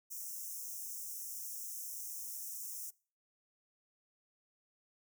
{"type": "high-pass noise", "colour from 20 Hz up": "white", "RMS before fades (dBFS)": -44, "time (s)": [0.1, 2.91], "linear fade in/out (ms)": 20, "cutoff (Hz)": 5500, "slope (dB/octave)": 96, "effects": ["noise-tail reverb RT60 0.4 s tail -23 dB re dry"]}